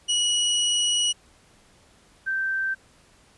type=tone pair in turn; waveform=sawtooth / sine; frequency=2919 / 1559.7 Hz; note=F#7 / G6; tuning=-24 / -9 cents; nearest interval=major seventh; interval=1085 cents; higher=first; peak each=-17 / -23 dBFS; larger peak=first; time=0.08-1.13 / 2.26-2.75 s; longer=first; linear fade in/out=20 ms; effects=pink hiss -57 dBFS RMS until 3.37 s + resampled to 24000 Hz